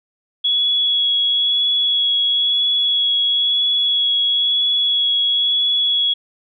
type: tone with vibrato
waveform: sine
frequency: 3359 Hz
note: G#7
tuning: 19 cents sharp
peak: -14 dBFS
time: 0.44-6.14 s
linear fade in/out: 10 ms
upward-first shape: sine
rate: 1 Hz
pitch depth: 12 cents each way
effects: none